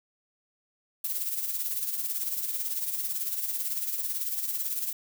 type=noise with tremolo; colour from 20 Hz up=violet; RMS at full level=-29 dBFS; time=1.04-4.93 s; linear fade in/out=5 ms; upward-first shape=sine; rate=18 Hz; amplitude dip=55%; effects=none